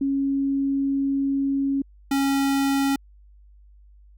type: tone pair in turn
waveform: sine / square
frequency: 275.2 / 275.2 Hz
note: C#4 / C#4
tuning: -12 / -12 cents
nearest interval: unison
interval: 0 cents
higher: neither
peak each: -20 dBFS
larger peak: neither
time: 0.01-1.82 / 2.11-2.96 s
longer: first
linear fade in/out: 5 ms
effects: added 50 Hz sine -48 dBFS peak until 4.17 s